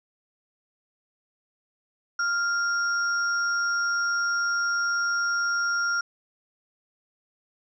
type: tone pair together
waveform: sine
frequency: 1396.9 / 5591 Hz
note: F6 / F8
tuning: 0 / +1 cents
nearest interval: 2 octaves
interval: 2401 cents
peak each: -23 / -32 dBFS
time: 2.19-6.01 s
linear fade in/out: 5 ms
effects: none